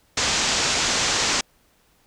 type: low-pass noise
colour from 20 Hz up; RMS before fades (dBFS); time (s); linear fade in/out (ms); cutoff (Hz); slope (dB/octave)
white; -22; 0.17-1.41; 5; 7300; 48
effects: pink hiss -61 dBFS RMS until 2.06 s